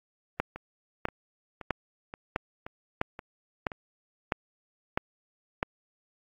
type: two click trains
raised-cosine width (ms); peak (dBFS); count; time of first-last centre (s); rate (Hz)
0.5; -24 / -11; 7 / 9; 0.56-3.718 / 0.4-5.629; 1.9 / 1.53
effects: AAC 64 kbps